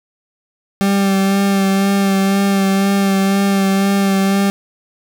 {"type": "tone with vibrato", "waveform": "40% pulse", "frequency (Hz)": 196, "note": "G3", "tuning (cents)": 0, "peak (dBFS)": -11, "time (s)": [0.81, 4.5], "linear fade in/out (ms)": 0, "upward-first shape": "sine", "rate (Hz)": 2, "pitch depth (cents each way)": 21, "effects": []}